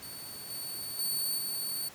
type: tone with level steps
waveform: 5% pulse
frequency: 4486 Hz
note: C#8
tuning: 20 cents sharp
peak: -35 / -30 / -23 / -26 dBFS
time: 0.02-1.89 s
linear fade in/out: 10 ms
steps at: 0.5 / 0.99 / 1.38 s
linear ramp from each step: 2 ms
effects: pink hiss -50 dBFS RMS until 1.94 s + high-pass 100 Hz 12 dB/octave